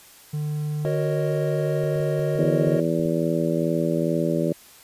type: tone with pitch glide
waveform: triangle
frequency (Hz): 150 to 148.88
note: D3 to D3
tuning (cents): +37 to +24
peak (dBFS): -22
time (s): 0.33-2.77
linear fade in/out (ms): 10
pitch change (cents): -13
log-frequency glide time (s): 1.15-2.06
type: chord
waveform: triangle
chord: D# minor seventh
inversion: first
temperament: equal with one note detuned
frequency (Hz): 370 / 466.2 / 550.2 / 622.3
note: F#4 / A#4 / C#5 / D#5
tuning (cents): 0 / 0 / -13 / 0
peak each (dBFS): -27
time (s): 0.85-2.8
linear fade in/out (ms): 0
type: clicks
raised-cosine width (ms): 3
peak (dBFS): -29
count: 9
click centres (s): 1.837 / 1.96 / 2.003 / 2.194 / 2.354 / 2.44 / 2.674 / 2.994 / 3.056
type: harmonic tone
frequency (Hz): 82.3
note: E2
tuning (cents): -2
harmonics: 2 / 3 / 4 / 5 / 6 / 7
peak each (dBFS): -25 / -28 / -26 / -29 / -31 / -27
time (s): 2.38-4.53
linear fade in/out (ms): 10
effects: white hiss -49 dBFS RMS until 4.83 s + resampled to 32000 Hz